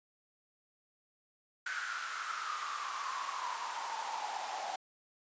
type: noise with high-pass filter sweep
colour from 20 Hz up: pink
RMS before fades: -39 dBFS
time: 1.66-4.76 s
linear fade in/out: 5 ms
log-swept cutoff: 1500 to 760 Hz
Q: 8.3
effects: resampled to 16000 Hz